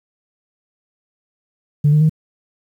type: tone with pitch steps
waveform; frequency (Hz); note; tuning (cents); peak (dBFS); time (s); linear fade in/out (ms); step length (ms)
sine; 146.83 / 151.57 / 156.46; D3 / D#3 / D#3; 0 / -45 / +10; -8; 1.84-2.095; 10; 85
effects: tanh soft clip ceiling -6 dBFS + 8-bit